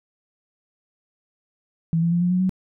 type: tone with pitch steps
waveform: sine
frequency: 164.5 / 168.73 / 173.08 / 177.53 / 182.1 / 186.79 Hz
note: E3 / E3 / F3 / F3 / F#3 / F#3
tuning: -3 / +41 / -15 / +29 / -27 / +17 cents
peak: -17 dBFS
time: 1.93-2.494 s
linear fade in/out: 0 ms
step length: 94 ms
effects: none